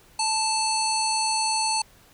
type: harmonic tone with a mistuned harmonic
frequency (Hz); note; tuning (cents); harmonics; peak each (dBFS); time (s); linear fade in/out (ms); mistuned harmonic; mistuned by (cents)
880; A5; 0; 1 / 3 / 5 / 7 / 9 / 10; -25 / -33 / -27 / -33 / -34 / -30; 0.19-1.82; 5; 10; +45
effects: pink hiss -55 dBFS RMS until 2.13 s